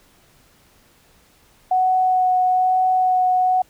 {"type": "tone with vibrato", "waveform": "sine", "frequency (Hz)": 740, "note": "F#5", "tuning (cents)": 0, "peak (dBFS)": -14, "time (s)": [1.71, 3.62], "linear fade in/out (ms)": 5, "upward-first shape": "sine", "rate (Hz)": 1.1, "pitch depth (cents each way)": 10, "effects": ["pink hiss -55 dBFS RMS until 3.69 s"]}